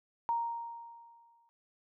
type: tone with exponential decay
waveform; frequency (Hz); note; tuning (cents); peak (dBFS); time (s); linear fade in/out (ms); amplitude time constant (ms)
sine; 932.3; A#5; 0; -27; 0.29-1.49; 0; 260
effects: none